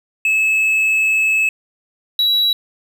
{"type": "tone pair in turn", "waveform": "triangle", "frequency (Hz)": [2596, 3902], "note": ["E7", "B7"], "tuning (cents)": [-27, -22], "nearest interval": "perfect fifth", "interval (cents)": 705, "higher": "second", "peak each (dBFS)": -11, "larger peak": "neither", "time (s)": [[0.25, 1.49], [2.19, 2.53]], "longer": "first", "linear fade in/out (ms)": 2, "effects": []}